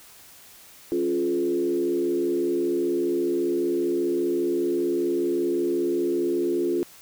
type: tone with frequency modulation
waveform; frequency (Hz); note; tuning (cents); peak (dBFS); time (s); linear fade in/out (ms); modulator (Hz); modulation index
sine; 350.5; F4; +6; -21; 0.92-6.83; 0; 74.9; 0.9
effects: white hiss -49 dBFS RMS until 7.01 s